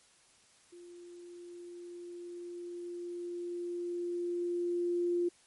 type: tone with level ramp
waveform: sine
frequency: 349.2 Hz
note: F4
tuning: in tune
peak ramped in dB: -49 to -27 dBFS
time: 0.72-5.29 s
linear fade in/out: 10 ms
effects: white hiss -64 dBFS RMS until 5.46 s + MP3 48 kbps